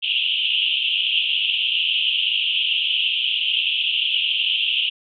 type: band-pass noise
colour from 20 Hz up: pink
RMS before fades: -21 dBFS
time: 0.02-4.9 s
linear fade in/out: 20 ms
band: 2700 to 3300 Hz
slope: 96 dB/octave
effects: none